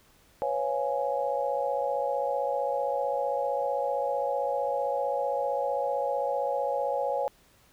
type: chord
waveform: sine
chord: C# dominant seventh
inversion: third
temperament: just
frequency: 498.9 / 554.4 / 693 / 831.5 Hz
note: B4 / C#5 / E#5 / G#5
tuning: +17 / 0 / -14 / +2 cents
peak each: -33 / -29 / -35 / -31 dBFS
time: 0.42-7.28 s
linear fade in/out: 0 ms
effects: pink hiss -61 dBFS RMS until 7.72 s